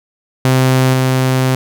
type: tone with level steps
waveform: sawtooth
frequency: 130 Hz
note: C3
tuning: 11 cents flat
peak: -5 / -7 dBFS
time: 0.45-1.55 s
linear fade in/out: 0 ms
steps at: 0.93 s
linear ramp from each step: 10 ms
effects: none